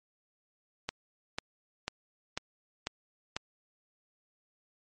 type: click train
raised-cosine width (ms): 0.2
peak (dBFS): -15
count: 6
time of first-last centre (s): 0.89-3.365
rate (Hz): 2.02
effects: MP3 48 kbps